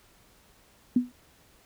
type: tone with exponential decay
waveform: sine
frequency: 246.9 Hz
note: B3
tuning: in tune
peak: -15 dBFS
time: 0.96-1.12 s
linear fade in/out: 5 ms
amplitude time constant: 33 ms
effects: pink hiss -60 dBFS RMS until 1.65 s